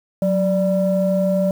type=tone pair together; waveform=sine; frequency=184.99 / 587.3 Hz; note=F#3 / D5; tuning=0 / 0 cents; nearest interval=octave + minor sixth; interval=2000 cents; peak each=-17 dBFS; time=0.22-1.51 s; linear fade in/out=2 ms; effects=tanh soft clip ceiling -9 dBFS + 7-bit